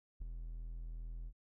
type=tone with ADSR envelope; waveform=triangle; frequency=41.2 Hz; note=E1; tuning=in tune; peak=-35 dBFS; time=0.2-1.33 s; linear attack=18 ms; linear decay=13 ms; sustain=-5 dB; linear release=61 ms; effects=none